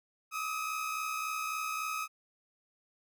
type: tone pair together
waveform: 30% pulse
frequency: 1214.4 / 1278 Hz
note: D#6 / D#6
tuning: -42 / +46 cents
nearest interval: minor second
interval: 88 cents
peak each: -38 / -32 dBFS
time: 0.31-2.08 s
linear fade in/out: 50 ms
effects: none